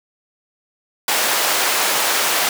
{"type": "high-pass noise", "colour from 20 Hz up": "pink", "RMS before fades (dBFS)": -18, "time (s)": [1.08, 2.49], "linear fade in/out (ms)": 2, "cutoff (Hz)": 640, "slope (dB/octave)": 12, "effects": []}